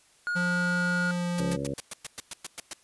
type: tone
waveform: triangle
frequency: 1437 Hz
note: F6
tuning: 49 cents sharp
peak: -25 dBFS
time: 0.27-1.11 s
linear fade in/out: 0 ms
type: tone with pitch glide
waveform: square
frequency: 176.9 to 175.17 Hz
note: F3 to F3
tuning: +23 to +6 cents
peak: -28 dBFS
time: 0.35-1.57 s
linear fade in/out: 20 ms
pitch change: -17 cents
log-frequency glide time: 1.1-1.26 s
type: noise bursts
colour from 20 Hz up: white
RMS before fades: -35 dBFS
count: 11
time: 1.38-2.733 s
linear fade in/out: 2 ms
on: 23 ms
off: 110 ms
type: harmonic tone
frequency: 69.6 Hz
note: C#2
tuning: 8 cents sharp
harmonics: 1 / 2 / 3 / 4 / 5 / 6 / 7 / 8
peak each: -45 / -35 / -40 / -35 / -40 / -44 / -37 / -38 dBFS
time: 1.39-1.74 s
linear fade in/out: 5 ms
effects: white hiss -61 dBFS RMS until 2.83 s + resampled to 24000 Hz